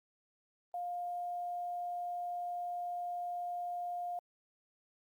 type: tone with quantisation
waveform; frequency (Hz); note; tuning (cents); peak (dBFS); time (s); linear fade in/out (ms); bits
sine; 706; F5; +19; -36; 0.74-4.19; 2; 11
effects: Opus 32 kbps